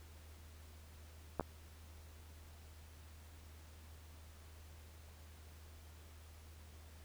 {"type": "clicks", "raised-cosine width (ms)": 1, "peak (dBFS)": [-21, -29], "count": 2, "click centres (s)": [1.397, 1.409], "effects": ["added 78 Hz sine -55 dBFS peak until 7.04 s", "pink hiss -63 dBFS RMS until 7.04 s"]}